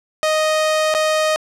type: tone with dropouts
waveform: sawtooth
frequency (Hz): 622.3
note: D#5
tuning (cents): 0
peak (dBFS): -11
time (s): 0.23-1.36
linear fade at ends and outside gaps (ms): 0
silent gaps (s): 0.94-0.948
effects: low-pass 9000 Hz 12 dB/octave